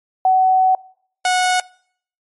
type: tone pair in turn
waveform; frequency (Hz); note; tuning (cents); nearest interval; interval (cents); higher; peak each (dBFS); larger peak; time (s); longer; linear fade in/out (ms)
sine / sawtooth; 751 / 733; F#5 / F#5; +26 / -16; unison; 42; first; -10; neither; 0.25-0.75 / 1.25-1.6; first; 2
effects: noise-tail reverb RT60 0.6 s tail -24 dB re dry + MP3 48 kbps